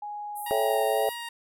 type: tone with pitch glide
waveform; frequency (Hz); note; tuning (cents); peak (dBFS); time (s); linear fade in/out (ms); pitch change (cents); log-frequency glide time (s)
sine; 830.6 to 822; G#5 to G#5; 0 to -18; -33; 0.02-0.83; 5; -18; 0.63-0.7
type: band-pass noise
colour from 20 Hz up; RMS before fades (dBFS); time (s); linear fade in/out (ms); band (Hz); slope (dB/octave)
white; -42; 0.35-1.15; 20; 9700 to 13000; 48
type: tone with vibrato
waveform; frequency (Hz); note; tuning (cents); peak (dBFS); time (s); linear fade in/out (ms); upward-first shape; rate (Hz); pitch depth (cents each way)
15% pulse; 940; A#5; +14; -28; 0.46-1.29; 5; sine; 2; 17
type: chord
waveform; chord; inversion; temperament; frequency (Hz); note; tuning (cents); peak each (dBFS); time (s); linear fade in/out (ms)
sine; A dominant seventh; none; equal with one note detuned; 434.7 / 554.4 / 659.3 / 784; A4 / C#5 / E5 / G5; -21 / 0 / 0 / 0; -28; 0.51-1.09; 0
effects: none